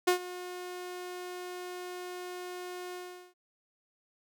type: tone with ADSR envelope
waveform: sawtooth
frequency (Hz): 360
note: F#4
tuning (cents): -47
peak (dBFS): -17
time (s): 0.07-3.34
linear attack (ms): 11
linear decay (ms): 100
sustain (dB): -18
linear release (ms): 400
effects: none